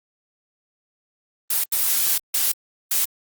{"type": "noise bursts at uneven times", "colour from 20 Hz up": "blue", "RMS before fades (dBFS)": -20, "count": 4, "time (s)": [[1.5, 1.64], [1.72, 2.18], [2.34, 2.52], [2.91, 3.05]], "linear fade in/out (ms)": 5, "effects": ["Opus 24 kbps"]}